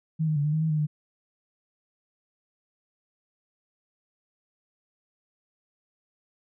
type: tone with pitch steps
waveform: sine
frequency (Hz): 158.6 / 154.6 / 144.4 / 150.5 / 156.8 / 159.5 / 153.3 / 150.7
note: D#3 / D#3 / D3 / D3 / D#3 / D#3 / D#3 / D3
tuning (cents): +33 / -11 / -29 / +43 / +14 / +43 / -25 / +45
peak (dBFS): -22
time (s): 0.19-0.87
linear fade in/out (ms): 20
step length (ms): 85
effects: none